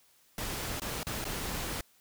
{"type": "noise with dropouts", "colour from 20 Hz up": "pink", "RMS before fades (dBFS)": -36, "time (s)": [0.38, 1.81], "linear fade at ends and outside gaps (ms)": 2, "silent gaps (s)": [[0.799, 0.818], [1.032, 1.068], [1.243, 1.251]], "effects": ["white hiss -65 dBFS RMS until 2 s"]}